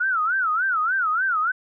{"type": "tone with vibrato", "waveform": "sine", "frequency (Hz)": 1395, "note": "F6", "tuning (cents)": -2, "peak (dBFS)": -19, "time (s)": [0, 1.52], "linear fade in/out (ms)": 10, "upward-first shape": "sine", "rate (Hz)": 3.4, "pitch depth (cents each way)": 210, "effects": []}